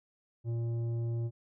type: tone with tanh clipping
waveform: sine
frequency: 116.54 Hz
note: A#2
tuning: in tune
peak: -32 dBFS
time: 0.44-1.31 s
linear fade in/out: 50 ms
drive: 9 dB
effects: none